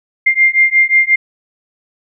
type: beating tone pair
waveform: sine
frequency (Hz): 2103 / 2108.6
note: C7 / C7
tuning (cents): +8 / +13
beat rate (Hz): 5.6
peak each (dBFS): -11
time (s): 0.26-1.16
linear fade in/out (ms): 10
effects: none